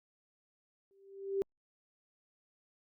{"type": "tone with exponential growth", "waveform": "sine", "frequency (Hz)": 392, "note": "G4", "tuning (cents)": 0, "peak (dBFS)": -27, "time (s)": [0.91, 1.42], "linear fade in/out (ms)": 0, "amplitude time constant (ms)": 110, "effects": ["Opus 48 kbps"]}